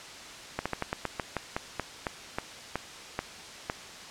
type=slowing click train; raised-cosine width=0.5 ms; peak=-14 dBFS; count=15; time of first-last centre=0.59-3.699 s; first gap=66 ms; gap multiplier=1.17; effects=white hiss -44 dBFS RMS until 4.1 s + low-pass 6000 Hz 12 dB/octave